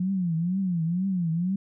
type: tone with vibrato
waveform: sine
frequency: 177.3 Hz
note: F3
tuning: 26 cents sharp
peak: -23 dBFS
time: 0-1.56 s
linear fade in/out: 5 ms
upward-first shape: triangle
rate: 2.1 Hz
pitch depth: 190 cents each way
effects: none